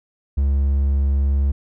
triangle tone, 69.3 Hz, C#2, in tune, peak -13 dBFS, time 0.37-1.52 s, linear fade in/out 10 ms, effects none

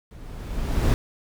brown noise with level ramp, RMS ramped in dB -43 to -17 dBFS, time 0.11-0.94 s, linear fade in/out 0 ms, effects none

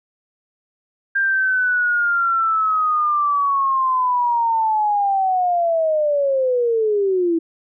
sine linear sweep, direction down, 1598 to 324.3 Hz, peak -15 dBFS, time 1.15-7.39 s, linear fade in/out 10 ms, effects none

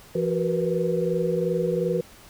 sine tone cluster, 170 / 371.8 / 472.4 / 495.1 Hz, F3 / F#4 / A#4 / B4, -46 / +8 / +23 / +4 cents, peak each -27 dBFS, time 0.15-2.01 s, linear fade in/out 5 ms, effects pink hiss -49 dBFS RMS until 2.29 s

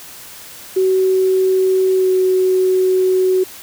sine tone with pitch glide, 376.5 to 372.6 Hz, F#4 to F#4, +30 to +12 cents, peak -11 dBFS, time 0.76-3.44 s, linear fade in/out 10 ms, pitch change -18 cents, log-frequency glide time 1.94-2.1 s, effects white hiss -36 dBFS RMS until 3.62 s

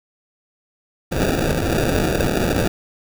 blue noise with sample-and-hold, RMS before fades -19 dBFS, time 1.11-2.68 s, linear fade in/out 10 ms, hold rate 1050 Hz, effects none

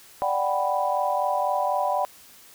sine chord, G major seventh, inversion second, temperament equal, 587.3 / 740 / 784 / 987.8 Hz, D5 / F#5 / G5 / B5, 0 / 0 / 0 / 0 cents, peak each -27 dBFS, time 0.22-2.05 s, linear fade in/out 0 ms, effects white hiss -50 dBFS RMS until 2.54 s

